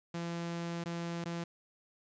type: tone with dropouts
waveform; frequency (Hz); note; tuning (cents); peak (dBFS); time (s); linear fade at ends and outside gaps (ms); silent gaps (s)
sawtooth; 170; F3; -46; -32; 0.14-1.44; 5; 0.84-0.857 / 1.243-1.256
effects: resampled to 16000 Hz + 11-bit